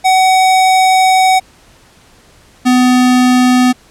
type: tone pair in turn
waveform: square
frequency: 752 / 250.9 Hz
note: F#5 / B3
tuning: +28 / +28 cents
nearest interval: octave + perfect fifth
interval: 1900 cents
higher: first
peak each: -7 dBFS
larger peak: neither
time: 0.04-1.4 / 2.65-3.73 s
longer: first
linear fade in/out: 20 ms
effects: pink hiss -45 dBFS RMS until 3.9 s + low-pass 10000 Hz 12 dB/octave